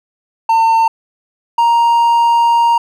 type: tone pair in turn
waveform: triangle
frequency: 904 / 935.3 Hz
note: A5 / A#5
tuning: +47 / +6 cents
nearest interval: minor second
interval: 59 cents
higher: second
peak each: -6 dBFS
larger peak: neither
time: 0.49-0.88 / 1.58-2.78 s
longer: second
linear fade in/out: 5 ms
effects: none